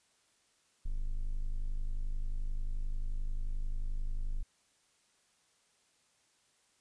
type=tone; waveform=triangle; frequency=25.67 Hz; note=G#0; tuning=19 cents flat; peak=-29 dBFS; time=0.85-4.43 s; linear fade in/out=10 ms; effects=white hiss -71 dBFS RMS until 6.8 s + resampled to 22050 Hz